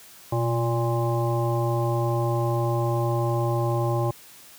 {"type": "harmonic tone with a mistuned harmonic", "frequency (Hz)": 116.54, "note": "A#2", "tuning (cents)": 0, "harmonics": [1, 3, 5, 7, 9], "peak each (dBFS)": [-23, -28, -30, -31, -33], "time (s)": [0.32, 4.11], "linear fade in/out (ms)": 5, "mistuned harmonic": 1, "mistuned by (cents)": 73, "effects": ["white hiss -48 dBFS RMS until 4.58 s", "high-pass 60 Hz 12 dB/octave"]}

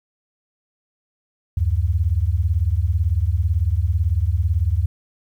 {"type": "beating tone pair", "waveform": "sine", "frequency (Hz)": [75, 93], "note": ["D2", "F#2"], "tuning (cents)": [37, 9], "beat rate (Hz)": 18, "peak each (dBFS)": -19, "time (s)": [1.57, 4.86], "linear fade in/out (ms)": 5, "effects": ["9-bit"]}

